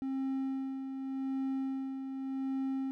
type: tone with tremolo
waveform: triangle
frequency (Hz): 267.2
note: C4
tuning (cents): +36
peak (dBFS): -29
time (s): 0.02-2.91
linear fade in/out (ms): 0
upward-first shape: sine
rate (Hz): 0.86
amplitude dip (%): 50
effects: none